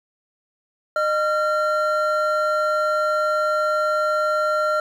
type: tone pair together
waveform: triangle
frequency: 612 / 1374 Hz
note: D#5 / F6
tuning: -29 / -29 cents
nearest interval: octave + major second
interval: 1400 cents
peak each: -19 dBFS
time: 0.96-4.8 s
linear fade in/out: 2 ms
effects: 9-bit